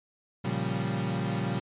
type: chord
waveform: 35% pulse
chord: G half-diminished seventh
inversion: first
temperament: equal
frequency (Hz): 116.54 / 138.59 / 174.61 / 196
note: Bb2 / Db3 / F3 / G3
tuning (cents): 0 / 0 / 0 / 0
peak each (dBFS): -32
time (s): 0.44-1.6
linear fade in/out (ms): 10
effects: resampled to 8000 Hz